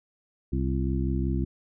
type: harmonic tone with a mistuned harmonic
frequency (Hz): 65.4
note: C2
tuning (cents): 0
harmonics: 1 / 2 / 3 / 4 / 5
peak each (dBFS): -27 / -30 / -32 / -33 / -34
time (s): 0.52-1.45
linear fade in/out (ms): 10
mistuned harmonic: 5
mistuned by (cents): +63
effects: none